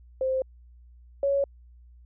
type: tone pair in turn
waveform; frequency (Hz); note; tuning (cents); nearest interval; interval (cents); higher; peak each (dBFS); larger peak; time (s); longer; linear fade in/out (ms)
sine; 523.3 / 557.4; C5 / C#5; 0 / +9; minor second; 109; second; -23 / -21; second; 0.21-0.42 / 1.23-1.44; neither; 2
effects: added 60 Hz sine -49 dBFS peak until 2.05 s